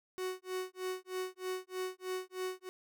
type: tone with tremolo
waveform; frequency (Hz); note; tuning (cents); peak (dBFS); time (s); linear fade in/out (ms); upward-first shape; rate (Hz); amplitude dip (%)
45% pulse; 370.8; F#4; +4; -34; 0.18-2.69; 0; sine; 3.2; 100
effects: none